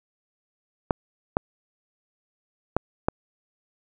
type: clicks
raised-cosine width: 1 ms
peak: -6 dBFS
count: 4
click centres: 0.908 / 1.369 / 2.766 / 3.085 s
effects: none